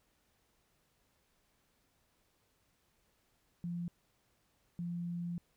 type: tone bursts at uneven times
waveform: sine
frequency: 172.9 Hz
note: F3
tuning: 17 cents flat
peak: -36 dBFS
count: 2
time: 3.64-3.88 / 4.79-5.38 s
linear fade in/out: 0 ms
effects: pink hiss -75 dBFS RMS until 5.56 s